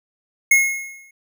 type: tone with exponential decay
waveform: square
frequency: 2165 Hz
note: C#7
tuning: 41 cents flat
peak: -9 dBFS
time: 0.51-1.11 s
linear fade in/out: 5 ms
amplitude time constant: 130 ms
effects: none